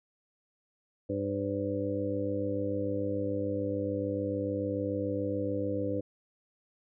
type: harmonic tone with a mistuned harmonic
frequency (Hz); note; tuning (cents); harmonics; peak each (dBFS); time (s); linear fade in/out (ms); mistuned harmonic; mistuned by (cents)
100.3; G2; +40; 1 / 2 / 3 / 4 / 5 / 6; -37 / -40 / -34 / -42 / -33 / -41; 1.09-6.01; 10; 6; -99
effects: none